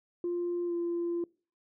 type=tone with pitch glide; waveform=sine; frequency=349.2 to 343.4 Hz; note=F4 to F4; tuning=0 to -29 cents; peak=-28 dBFS; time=0.24-1.24 s; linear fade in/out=2 ms; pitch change=-29 cents; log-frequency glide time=0.66-0.73 s; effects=noise-tail reverb RT60 0.4 s tail -25 dB re dry + tanh soft clip ceiling -26 dBFS